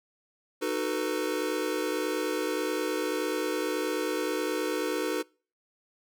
square chord, B dominant seventh, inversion first, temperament just, 308.7 / 370.4 / 444.5 / 493.9 Hz, D#4 / F#4 / A4 / B4, -14 / +2 / +18 / 0 cents, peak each -34 dBFS, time 0.61-5.23 s, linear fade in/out 20 ms, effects noise-tail reverb RT60 0.4 s tail -26 dB re dry

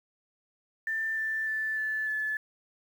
sine tone with pitch steps, 1782 / 1768.7 / 1755.4 / 1742.3 / 1729.3 Hz, A6 / A6 / A6 / A6 / A6, +22 / +9 / -5 / -17 / -30 cents, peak -28 dBFS, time 0.87-2.37 s, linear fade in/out 2 ms, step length 300 ms, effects 9-bit

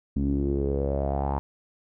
sawtooth tone with low-pass filter sweep, 69.3 Hz, C#2, in tune, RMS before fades -26 dBFS, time 0.16-1.39 s, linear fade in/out 0 ms, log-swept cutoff 240 to 930 Hz, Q 5.7, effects none

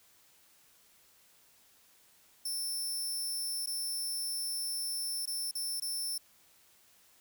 15% pulse tone with dropouts, 5360 Hz, E8, 28 cents sharp, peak -28 dBFS, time 2.45-6.18 s, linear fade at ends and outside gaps 5 ms, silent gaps 3.661-3.671 / 5.257-5.274 / 5.512-5.551 / 5.8-5.82 s, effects white hiss -64 dBFS RMS until 7.2 s

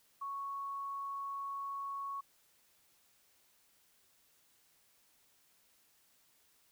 sine tone, 1108.7 Hz, C#6, in tune, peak -38 dBFS, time 0.21-2.21 s, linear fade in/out 10 ms, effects white hiss -70 dBFS RMS until 6.71 s

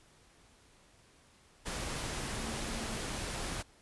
sine tone in noise, 224.8 Hz, A3, 37 cents sharp, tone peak -46 dBFS, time 2.35-2.98 s, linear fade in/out 20 ms, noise pink, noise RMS -38 dBFS, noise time 1.65-3.63 s, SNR -11 dB, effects pink hiss -63 dBFS RMS until 3.81 s + resampled to 24000 Hz

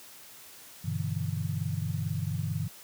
sine chord, E minor seventh, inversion first, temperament equal with one note detuned, 98 / 122.33 / 146.83 / 164.81 Hz, G2 / B2 / D3 / E3, 0 / -16 / 0 / 0 cents, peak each -33 / -35 / -34 / -35 dBFS, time 0.84-2.68 s, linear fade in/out 10 ms, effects white hiss -50 dBFS RMS until 2.83 s + high-pass 60 Hz 12 dB/octave

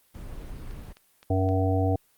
brown noise, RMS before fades -38 dBFS, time 0.14-0.93 s, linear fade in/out 10 ms
click train, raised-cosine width 0.2 ms, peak -32 dBFS, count 4, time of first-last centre 0.71-1.489 s, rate 3.85 Hz
harmonic tone, 94.6 Hz, F#2, 39 cents sharp, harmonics 1 / 3 / 5 / 7 / 8, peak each -23 / -28 / -30 / -31 / -32 dBFS, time 1.3-1.96 s, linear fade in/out 5 ms
effects white hiss -64 dBFS RMS until 2.17 s + Opus 32 kbps

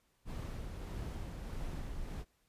brown noise with tremolo, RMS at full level -40 dBFS, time 0.25-2.25 s, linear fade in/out 50 ms, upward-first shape sine, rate 1.6 Hz, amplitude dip 30%, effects pink hiss -75 dBFS RMS until 2.48 s + resampled to 32000 Hz

